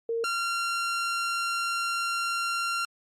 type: tone pair in turn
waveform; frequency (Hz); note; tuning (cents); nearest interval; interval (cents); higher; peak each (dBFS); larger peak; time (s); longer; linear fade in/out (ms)
sine / sawtooth; 460 / 1378.4; A#4 / F6; -23 / -23; octave + perfect fifth; 1900; second; -26 / -23; second; 0.09-0.24 / 0.24-2.85; second; 2
effects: low-pass 9000 Hz 12 dB/octave + Opus 48 kbps